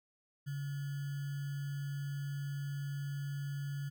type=tone with sample-and-hold; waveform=sine; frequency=141 Hz; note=C#3; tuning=30 cents sharp; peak=-36 dBFS; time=0.46-3.9 s; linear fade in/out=20 ms; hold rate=1575 Hz; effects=none